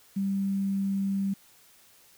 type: tone with quantisation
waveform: sine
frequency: 196 Hz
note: G3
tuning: in tune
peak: -25 dBFS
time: 0.16-1.34 s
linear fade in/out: 10 ms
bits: 9
effects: white hiss -58 dBFS RMS until 2.17 s

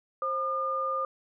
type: tone pair together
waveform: sine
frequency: 530 / 1209.9 Hz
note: C5 / D#6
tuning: +22 / -49 cents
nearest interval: octave + major second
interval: 1429 cents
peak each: -33 / -28 dBFS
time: 0.22-1.05 s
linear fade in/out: 2 ms
effects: none

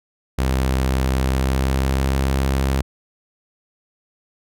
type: tone with pitch glide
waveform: sawtooth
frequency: 65.41 to 67.05 Hz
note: C2 to C2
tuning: 0 to +43 cents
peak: -13 dBFS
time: 0.38-2.82 s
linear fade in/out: 10 ms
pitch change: +43 cents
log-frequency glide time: 1.18-2.16 s
effects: none

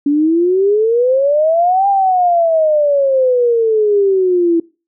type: exponential two-way sweep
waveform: sine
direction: up then down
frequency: 282.1 to 803 to 330 Hz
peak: -9 dBFS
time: 0.06-4.6 s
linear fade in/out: 5 ms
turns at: 1.88 s
effects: noise-tail reverb RT60 0.3 s tail -22 dB re dry

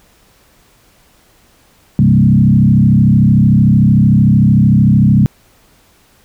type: tone with frequency modulation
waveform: sine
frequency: 166.7 Hz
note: E3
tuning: 20 cents sharp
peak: -5 dBFS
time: 1.99-5.26 s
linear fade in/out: 0 ms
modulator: 33.3 Hz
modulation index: 1.9
effects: pink hiss -50 dBFS RMS until 6.24 s

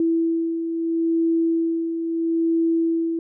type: beating tone pair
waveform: sine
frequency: 329.6 / 330.36 Hz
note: E4 / E4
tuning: 0 / +4 cents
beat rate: 0.76 Hz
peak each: -28 / -19 dBFS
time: 0-3.19 s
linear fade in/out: 2 ms
effects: none

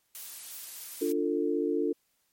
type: noise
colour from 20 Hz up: blue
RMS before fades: -41 dBFS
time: 0.15-1.12 s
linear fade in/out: 0 ms
type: chord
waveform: sine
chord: D minor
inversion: none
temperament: equal with one note detuned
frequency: 293.7 / 349.2 / 446.1 Hz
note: D4 / F4 / A4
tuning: 0 / 0 / +24 cents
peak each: -30 dBFS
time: 1.01-1.93 s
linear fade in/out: 10 ms
effects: white hiss -73 dBFS RMS until 2.32 s + MP3 64 kbps

